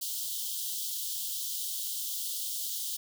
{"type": "high-pass noise", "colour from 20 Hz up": "white", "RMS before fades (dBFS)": -35, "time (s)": [0.01, 2.97], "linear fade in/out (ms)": 10, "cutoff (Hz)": 3000, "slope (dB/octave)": 96, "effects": []}